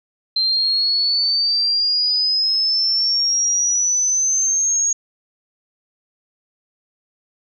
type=exponential sweep; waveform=sine; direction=up; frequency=4121 to 6630 Hz; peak=-15 dBFS; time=0.36-4.93 s; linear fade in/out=5 ms; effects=none